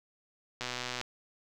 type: click train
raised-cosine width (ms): 0.2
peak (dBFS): -18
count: 51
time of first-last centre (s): 0.61-1.013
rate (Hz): 124
effects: none